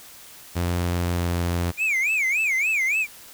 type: tone with pitch glide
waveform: sawtooth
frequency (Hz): 87.5 to 86.64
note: F2 to F2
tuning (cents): +4 to -13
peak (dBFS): -18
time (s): 0.55-1.72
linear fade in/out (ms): 20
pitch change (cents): -17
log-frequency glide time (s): 1.12-1.23
type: tone with vibrato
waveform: triangle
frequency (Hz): 2325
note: D7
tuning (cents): -18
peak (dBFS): -18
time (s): 1.77-3.07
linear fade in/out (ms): 50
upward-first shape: sine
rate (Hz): 3.5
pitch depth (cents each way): 220
effects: white hiss -45 dBFS RMS until 3.33 s